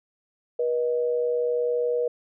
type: tone pair together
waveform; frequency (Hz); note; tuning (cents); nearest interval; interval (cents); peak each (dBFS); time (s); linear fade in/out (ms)
sine; 482.3 / 623; B4 / D#5; -41 / +2; major third; 443; -22 / -31; 0.59-2.08; 5
effects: none